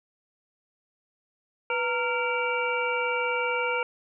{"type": "harmonic tone with a mistuned harmonic", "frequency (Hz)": 462.8, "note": "A#4", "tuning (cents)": -13, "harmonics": [1, 2, 3, 5, 6], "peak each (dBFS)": [-29, -31, -31, -30, -36], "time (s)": [1.7, 3.83], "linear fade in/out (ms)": 2, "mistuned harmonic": 1, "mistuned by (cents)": 110, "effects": []}